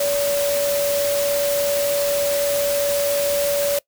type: tone in noise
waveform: sine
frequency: 571 Hz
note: D5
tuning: 49 cents flat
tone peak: -18 dBFS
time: 0-3.79 s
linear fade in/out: 5 ms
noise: white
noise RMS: -26 dBFS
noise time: 0-3.79 s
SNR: +5 dB
effects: noise-tail reverb RT60 0.1 s tail -22 dB re dry